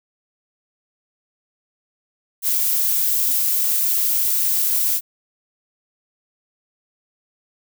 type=noise; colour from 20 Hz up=violet; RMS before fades=-19 dBFS; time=2.42-5.01 s; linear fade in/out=50 ms; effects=none